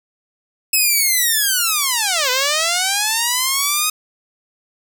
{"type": "linear two-way sweep", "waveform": "5% pulse", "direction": "down then up", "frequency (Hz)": [2602, 493.9, 1258], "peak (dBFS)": -4, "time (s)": [0.73, 3.9], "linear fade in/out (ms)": 5, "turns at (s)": 2.3, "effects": []}